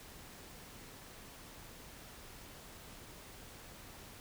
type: silence
effects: pink hiss -53 dBFS RMS until 4.2 s